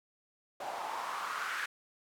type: noise with band-pass filter sweep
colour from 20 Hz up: white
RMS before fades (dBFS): -38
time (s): 0.6-1.66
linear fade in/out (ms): 5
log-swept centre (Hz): 690 to 1600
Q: 4.1
effects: none